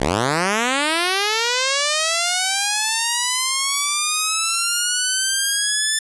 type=linear sweep; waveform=5% pulse; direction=up; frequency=58.2 to 1762 Hz; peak=-6 dBFS; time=0-5.99 s; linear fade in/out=5 ms; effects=resampled to 24000 Hz